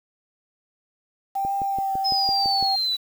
sine tone with vibrato, 784 Hz, G5, in tune, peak -22 dBFS, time 1.35-2.76 s, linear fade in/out 10 ms, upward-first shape triangle, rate 1.2 Hz, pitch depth 20 cents each way
click train, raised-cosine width 2 ms, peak -21 dBFS, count 8, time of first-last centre 1.45-2.626 s, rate 5.95 Hz
sine linear sweep, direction down, 5160 to 3907 Hz, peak -21 dBFS, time 2.04-2.97 s, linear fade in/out 20 ms
effects 7-bit

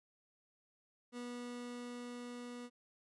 30% pulse tone with level ramp, 243.2 Hz, B3, 26 cents flat, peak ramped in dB -40 to -43 dBFS, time 1.12-2.7 s, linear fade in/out 50 ms, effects resampled to 24000 Hz

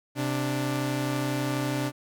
sawtooth tone pair together, 130.81 / 293.7 Hz, C3 / D4, 0 / 0 cents, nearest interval octave + major second, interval 1400 cents, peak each -25 dBFS, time 0.15-1.92 s, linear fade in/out 50 ms, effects none

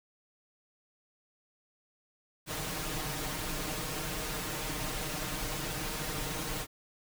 pink noise with comb filter, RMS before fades -36 dBFS, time 2.46-6.67 s, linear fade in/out 50 ms, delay 6.5 ms, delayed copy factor +0.75, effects none

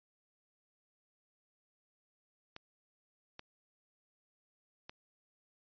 clicks, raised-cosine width 0.2 ms, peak -28 dBFS, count 3, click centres 2.564 / 3.394 / 4.895 s, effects resampled to 11025 Hz

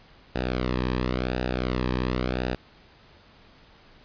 sawtooth tone with flanger, 62.6 Hz, B1, 24 cents sharp, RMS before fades -27 dBFS, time 0.35-2.55 s, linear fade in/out 5 ms, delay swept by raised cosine 0.92 to 1.42 ms, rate 0.94 Hz, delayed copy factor -0.75, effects pink hiss -54 dBFS RMS until 4.04 s + resampled to 11025 Hz

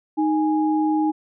sine tone pair together, 310.6 / 829.2 Hz, D#4 / G#5, -3 / -3 cents, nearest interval octave + perfect fourth, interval 1700 cents, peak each -18 / -24 dBFS, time 0.17-1.12 s, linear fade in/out 20 ms, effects none

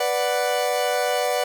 40% pulse chord, B minor, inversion none, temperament equal, 493.9 / 587.3 / 740 Hz, B4 / D5 / F#5, 0 / 0 / 0 cents, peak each -24 dBFS, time 0-1.44 s, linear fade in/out 5 ms, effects none

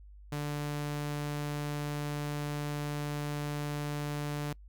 sawtooth tone, 146.83 Hz, D3, in tune, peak -29 dBFS, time 0.32-4.53 s, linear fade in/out 5 ms, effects noise-tail reverb RT60 0.1 s tail -25 dB re dry + added 50 Hz sine -49 dBFS peak until 4.68 s

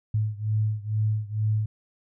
sine beating tone pair, 106.7 / 108.9 Hz, G#2 / A2, +47 / -17 cents, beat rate 2.2 Hz, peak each -25 / -27 dBFS, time 0.14-1.66 s, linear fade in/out 5 ms, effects none

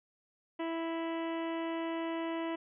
harmonic tone, 329.6 Hz, E4, in tune, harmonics 1 / 2 / 3 / 4 / 5 / 6 / 7 / 8 / 9 / 10, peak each -35 / -40 / -42 / -51 / -53 / -48 / -55 / -53 / -52 / -61 dBFS, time 0.59-2.56 s, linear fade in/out 10 ms, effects none

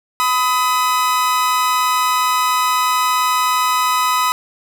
40% pulse tone pair together, 1003 / 1263.7 Hz, B5 / D#6, +26 / +26 cents, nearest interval major third, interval 400 cents, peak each -16 dBFS, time 0.2-4.32 s, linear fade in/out 0 ms, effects none

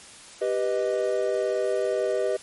triangle chord, G augmented, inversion none, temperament equal, 392 / 493.9 / 622.3 Hz, G4 / B4 / D#5, 0 / 0 / 0 cents, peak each -25 dBFS, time 0.41-2.37 s, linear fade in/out 10 ms, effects white hiss -46 dBFS RMS until 2.42 s + MP3 48 kbps

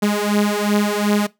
sawtooth beating tone pair, 205.8 / 208.5 Hz, G#3 / G#3, -16 / +7 cents, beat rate 2.7 Hz, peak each -15 dBFS, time 0.02-1.27 s, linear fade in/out 10 ms, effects noise-tail reverb RT60 0.2 s tail -21 dB re dry

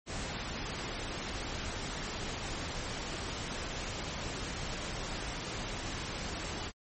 pink noise, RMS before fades -38 dBFS, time 0.06-6.72 s, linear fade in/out 50 ms, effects MP3 32 kbps

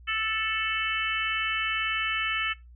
harmonic tone with a mistuned harmonic, 440 Hz, A4, in tune, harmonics 3 / 4 / 5 / 6 / 7, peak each -32 / -32 / -32 / -32 / -32 dBFS, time 0.07-2.54 s, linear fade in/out 20 ms, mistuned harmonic 7, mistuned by -33 cents, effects noise-tail reverb RT60 0.2 s tail -19 dB re dry + added 60 Hz sine -47 dBFS peak until 2.75 s

